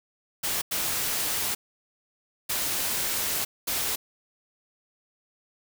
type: noise bursts at uneven times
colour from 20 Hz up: white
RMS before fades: -28 dBFS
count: 4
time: 0.43-0.62 / 0.71-1.55 / 2.49-3.45 / 3.67-3.96 s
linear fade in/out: 10 ms
effects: none